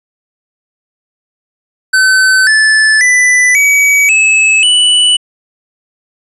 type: tone with pitch steps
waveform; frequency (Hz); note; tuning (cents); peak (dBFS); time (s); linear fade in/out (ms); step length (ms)
square; 1526 / 1742.8 / 1990.4 / 2273 / 2596 / 2965; G6 / A6 / B6 / C#7 / E7 / F#7; -47 / -17 / +13 / +43 / -27 / +3; -6; 1.93-5.17; 10; 540
effects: resampled to 24000 Hz